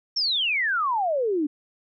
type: exponential sweep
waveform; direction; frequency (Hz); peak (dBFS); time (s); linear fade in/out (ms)
sine; down; 5588 to 280.9; -21; 0.16-1.47; 10
effects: none